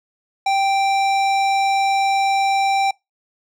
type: tone with hard clipping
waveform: sine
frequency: 784 Hz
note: G5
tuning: in tune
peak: -17 dBFS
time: 0.46-2.91 s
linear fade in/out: 5 ms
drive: 14 dB
effects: noise-tail reverb RT60 0.2 s tail -24 dB re dry